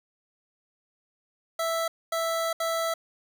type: tone bursts at uneven times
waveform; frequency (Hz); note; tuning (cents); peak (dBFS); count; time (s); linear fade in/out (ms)
25% pulse; 659.3; E5; 0; -22; 3; 1.59-1.88 / 2.12-2.53 / 2.6-2.94; 5
effects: none